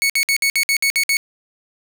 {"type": "tone bursts", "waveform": "sawtooth", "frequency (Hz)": 2217, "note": "C#7", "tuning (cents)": 0, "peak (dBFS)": -11, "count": 9, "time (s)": [0.02, 1.169], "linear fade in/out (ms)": 0, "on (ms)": 77, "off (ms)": 57, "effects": []}